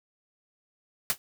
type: noise with exponential decay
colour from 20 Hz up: white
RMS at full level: -21 dBFS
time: 1.1-1.18 s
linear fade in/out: 0 ms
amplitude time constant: 16 ms
effects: none